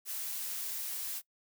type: noise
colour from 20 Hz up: blue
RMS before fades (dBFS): -38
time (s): 0.05-1.22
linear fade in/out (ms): 50
effects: noise-tail reverb RT60 0.1 s tail -21 dB re dry